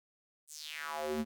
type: tone with high-pass filter sweep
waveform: square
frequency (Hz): 76.4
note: D#2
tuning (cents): -31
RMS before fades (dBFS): -38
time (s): 0.47-1.25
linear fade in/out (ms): 50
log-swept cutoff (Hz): 9200 to 190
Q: 3.7
effects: none